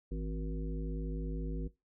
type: harmonic tone with a mistuned harmonic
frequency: 52.4 Hz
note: G#1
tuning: 16 cents sharp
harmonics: 1 / 3 / 5 / 7 / 9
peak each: -35 / -42 / -44 / -47 / -49 dBFS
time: 0.11-1.68 s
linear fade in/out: 10 ms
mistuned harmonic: 3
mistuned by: +62 cents
effects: noise-tail reverb RT60 0.2 s tail -18 dB re dry